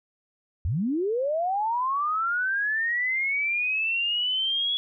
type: linear sweep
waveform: sine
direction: up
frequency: 67.6 to 3384 Hz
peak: -23 dBFS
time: 0.65-4.77 s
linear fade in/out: 0 ms
effects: none